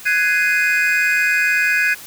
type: chord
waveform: triangle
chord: Ab dominant seventh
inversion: third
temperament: just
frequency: 1495.1 / 1661.2 / 2077 / 2492 Hz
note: Gb6 / Ab6 / C7 / Eb7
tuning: +18 / 0 / -13 / +2 cents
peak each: -19 / -16 / -22 / -17 dBFS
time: 0.05-1.95 s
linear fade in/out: 20 ms
effects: white hiss -37 dBFS RMS until 2.06 s